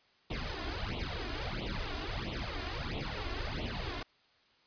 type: noise with flanger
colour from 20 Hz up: pink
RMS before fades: -37 dBFS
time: 0.3-4.03 s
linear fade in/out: 5 ms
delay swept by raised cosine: 0.3 to 2.9 ms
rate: 1.5 Hz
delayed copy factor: +1
effects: white hiss -67 dBFS RMS until 4.66 s + resampled to 11025 Hz